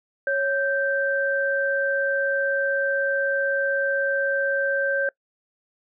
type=tone pair together; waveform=sine; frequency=553 / 1564 Hz; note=C#5 / G6; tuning=-4 / -4 cents; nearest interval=octave + tritone; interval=1800 cents; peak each=-23 dBFS; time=0.27-5.09 s; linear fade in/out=2 ms; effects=noise-tail reverb RT60 0.1 s tail -24 dB re dry

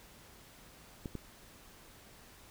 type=clicks; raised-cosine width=3 ms; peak=-26 dBFS; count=2; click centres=1.058 / 1.153 s; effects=pink hiss -57 dBFS RMS until 2.5 s

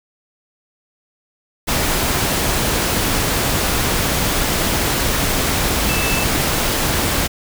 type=tone in noise; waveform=sine; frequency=2637 Hz; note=E7; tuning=in tune; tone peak=-23 dBFS; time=5.88-6.25 s; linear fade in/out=20 ms; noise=pink; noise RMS=-18 dBFS; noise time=1.67-7.28 s; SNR=-8 dB; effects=none

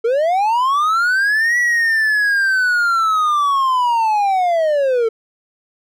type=linear two-way sweep; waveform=triangle; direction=up then down; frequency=440 to 1951 to 440 Hz; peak=-11 dBFS; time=0.04-5.09 s; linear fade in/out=10 ms; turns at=1.58 s; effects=none

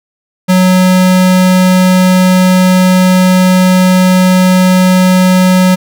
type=tone; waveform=square; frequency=184.3 Hz; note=F#3; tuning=7 cents flat; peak=-5 dBFS; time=0.48-5.76 s; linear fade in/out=20 ms; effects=none

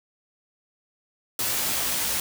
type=noise with comb filter; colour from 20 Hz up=white; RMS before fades=-26 dBFS; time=1.39-2.2 s; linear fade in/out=2 ms; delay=17 ms; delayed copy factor=+0.55; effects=none

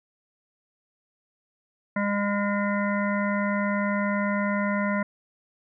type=harmonic tone; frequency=203.2 Hz; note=G#3; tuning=38 cents flat; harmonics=1 / 3 / 5 / 7 / 9 / 10; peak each=-25 / -30 / -32 / -33 / -35 / -35 dBFS; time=1.96-5.03 s; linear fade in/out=5 ms; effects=none

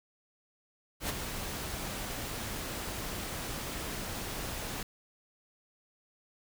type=noise with ADSR envelope; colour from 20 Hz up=pink; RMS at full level=-31 dBFS; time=1-4.83 s; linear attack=95 ms; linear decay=15 ms; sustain=-7 dB; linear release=3 ms; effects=none

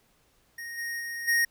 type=tone with level steps; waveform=square; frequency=1864.7 Hz; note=A#6; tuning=in tune; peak=-37 / -32 / -34 / -22 dBFS; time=0.58-1.45 s; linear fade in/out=5 ms; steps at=0.77 / 0.99 / 1.27 s; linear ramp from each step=20 ms; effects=pink hiss -66 dBFS RMS until 1.5 s

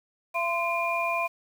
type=tone cluster; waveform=sine; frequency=677 / 1033 / 2408 Hz; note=E5 / C6 / D7; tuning=+46 / -22 / +43 cents; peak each=-29 dBFS; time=0.34-1.28 s; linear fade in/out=20 ms; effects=8-bit

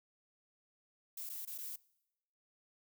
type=noise with dropouts; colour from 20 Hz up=violet; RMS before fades=-44 dBFS; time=1.17-1.76 s; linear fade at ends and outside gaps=5 ms; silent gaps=1.293-1.297 / 1.453-1.473 / 1.58-1.584 s; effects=noise-tail reverb RT60 0.9 s tail -23 dB re dry

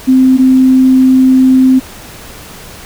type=tone pair in turn; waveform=sine; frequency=260 / 260 Hz; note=C4 / C4; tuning=-11 / -11 cents; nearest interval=unison; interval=0 cents; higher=neither; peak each=-3 dBFS; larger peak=neither; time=0.07-0.38 / 0.38-1.8 s; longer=second; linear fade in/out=20 ms; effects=pink hiss -31 dBFS RMS until 2.85 s

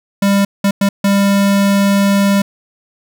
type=tone bursts at uneven times; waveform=square; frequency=199 Hz; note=G3; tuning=26 cents sharp; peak=-10 dBFS; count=4; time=0.22-0.45 / 0.64-0.71 / 0.81-0.89 / 1.04-2.42 s; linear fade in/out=5 ms; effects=none

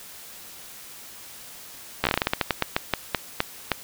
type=slowing click train; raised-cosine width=0.3 ms; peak=-4 dBFS; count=18; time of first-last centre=2.04-3.717 s; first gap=13 ms; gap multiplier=1.22; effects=white hiss -43 dBFS RMS until 3.83 s

